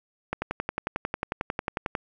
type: click train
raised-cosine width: 0.5 ms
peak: -12 dBFS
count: 19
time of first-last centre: 0.33-1.952 s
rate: 11.1 Hz
effects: none